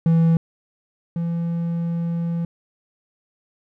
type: tone pair in turn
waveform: triangle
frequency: 164.9 / 168.85 Hz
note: E3 / E3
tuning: +1 / +42 cents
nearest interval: unison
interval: 41 cents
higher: second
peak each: -11 / -19 dBFS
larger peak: first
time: 0.06-0.37 / 1.16-2.45 s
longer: second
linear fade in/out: 2 ms
effects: none